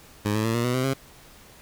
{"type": "tone with pitch steps", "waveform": "15% pulse", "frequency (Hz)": [104.1, 108.65, 113.39, 118.34, 123.51, 128.9, 134.53], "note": ["G#2", "A2", "A#2", "A#2", "B2", "C3", "C3"], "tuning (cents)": [5, -21, -47, 27, 1, -26, 49], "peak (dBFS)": -16, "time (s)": [0.25, 0.936], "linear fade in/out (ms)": 5, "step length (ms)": 98, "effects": ["pink hiss -50 dBFS RMS until 1.61 s"]}